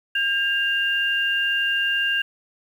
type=tone pair together; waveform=sine; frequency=1609.9 / 2794 Hz; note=G6 / F7; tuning=+46 / 0 cents; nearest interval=minor seventh; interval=954 cents; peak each=-22 dBFS; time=0.15-2.22 s; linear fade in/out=5 ms; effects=8-bit